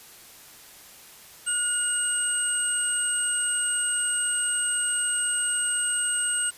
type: tone cluster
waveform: sine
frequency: 1434 / 2874 / 8310 Hz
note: F6 / F7 / C9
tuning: +45 / +49 / -13 cents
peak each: -31 / -33 / -24 dBFS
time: 1.46-6.51 s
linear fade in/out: 20 ms
effects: white hiss -48 dBFS RMS until 6.57 s + resampled to 32000 Hz